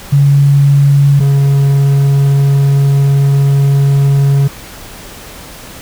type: tone pair in turn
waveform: sine / triangle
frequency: 140.9 / 139.28 Hz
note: C#3 / C#3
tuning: +29 / +9 cents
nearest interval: unison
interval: 20 cents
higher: first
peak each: -4 dBFS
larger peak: neither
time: 0.12-1.2 / 1.2-4.48 s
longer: second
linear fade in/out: 10 ms
effects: pink hiss -31 dBFS RMS until 5.81 s